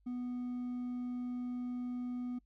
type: tone with hard clipping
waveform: triangle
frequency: 246.9 Hz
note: B3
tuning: in tune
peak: -37 dBFS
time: 0.06-2.39 s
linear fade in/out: 10 ms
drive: 5 dB
effects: noise-tail reverb RT60 0.1 s tail -23 dB re dry + added 50 Hz sine -67 dBFS peak until 2.45 s